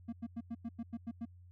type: tone bursts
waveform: triangle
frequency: 231.5 Hz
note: A#3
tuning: 12 cents flat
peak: -35 dBFS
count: 9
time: 0.08-1.255 s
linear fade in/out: 10 ms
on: 47 ms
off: 94 ms
effects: added 89 Hz sine -54 dBFS peak until 1.51 s